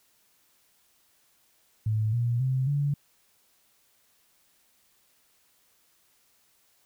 sine tone with pitch steps, 108.6 / 119.12 / 130.65 / 143.3 Hz, A2 / A#2 / C3 / D3, -22 / +38 / -2 / -42 cents, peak -23 dBFS, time 1.86-2.94 s, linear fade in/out 5 ms, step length 270 ms, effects white hiss -66 dBFS RMS until 6.85 s

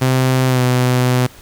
sawtooth tone with pitch glide, 129.6 to 125.77 Hz, C3 to B2, -16 to +32 cents, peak -8 dBFS, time 0.01-1.27 s, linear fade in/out 10 ms, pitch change -52 cents, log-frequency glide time 0.48-0.6 s, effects pink hiss -42 dBFS RMS until 1.41 s

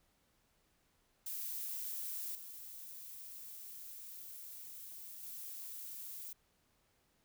violet noise with level steps, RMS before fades -42 / -50 / -47 dBFS, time 1.26-6.33 s, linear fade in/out 5 ms, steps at 2.35 / 5.23 s, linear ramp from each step 2 ms, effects pink hiss -75 dBFS RMS until 7.24 s

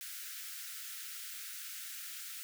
white high-pass noise, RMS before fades -45 dBFS, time 0.01-2.43 s, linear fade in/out 0 ms, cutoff 1300 Hz, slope 96 dB/octave, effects none

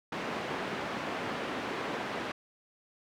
pink band-pass noise, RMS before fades -36 dBFS, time 0.12-2.32 s, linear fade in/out 5 ms, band 240 to 2400 Hz, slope 12 dB/octave, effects none

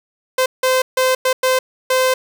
sawtooth tone bursts at uneven times, 516 Hz, C5, 24 cents flat, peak -9 dBFS, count 6, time 0.38-0.46 / 0.63-0.82 / 0.97-1.15 / 1.25-1.33 / 1.43-1.59 / 1.9-2.14 s, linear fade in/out 5 ms, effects none

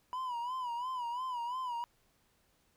triangle tone with vibrato, 986 Hz, B5, 3 cents flat, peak -33 dBFS, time 0.13-1.84 s, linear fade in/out 0 ms, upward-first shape sine, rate 2.9 Hz, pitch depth 91 cents each way, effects pink hiss -72 dBFS RMS until 2.76 s

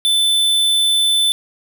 square tone, 3520 Hz, A7, in tune, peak -13 dBFS, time 0.05-1.32 s, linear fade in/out 0 ms, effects none

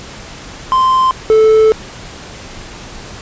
triangle tone pair in turn, 1041 / 437.7 Hz, C6 / A4, -9 / -9 cents, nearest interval octave + minor third, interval 1500 cents, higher first, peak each -6 / -3 dBFS, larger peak second, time 0.72-1.11 / 1.3-1.72 s, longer second, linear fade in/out 0 ms, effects pink hiss -31 dBFS RMS until 3.21 s + resampled to 16000 Hz

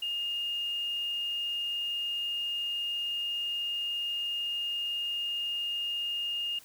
sine tone, 2833 Hz, F7, 24 cents sharp, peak -30 dBFS, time 0.02-6.59 s, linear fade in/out 5 ms, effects white hiss -55 dBFS RMS until 6.64 s

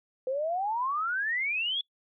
sine exponential sweep, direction up, 504 to 3443 Hz, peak -27 dBFS, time 0.27-1.81 s, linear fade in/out 2 ms, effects noise-tail reverb RT60 0.1 s tail -23 dB re dry

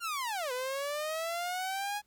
sawtooth linear two-way sweep, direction down then up, 1429 to 493.9 to 837 Hz, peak -29 dBFS, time 0-2.02 s, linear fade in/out 50 ms, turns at 0.52 s, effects pink hiss -73 dBFS RMS until 2.06 s

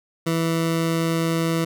20% pulse tone, 164.6 Hz, E3, 2 cents flat, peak -15 dBFS, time 0.26-1.65 s, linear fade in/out 10 ms, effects none

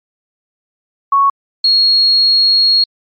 sine tone pair in turn, 1108.7 / 4299 Hz, C#6 / C8, 0 / +46 cents, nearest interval octave + major seventh, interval 2346 cents, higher second, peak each -7 dBFS, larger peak neither, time 1.12-1.3 / 1.64-2.84 s, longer second, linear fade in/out 5 ms, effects MP3 48 kbps

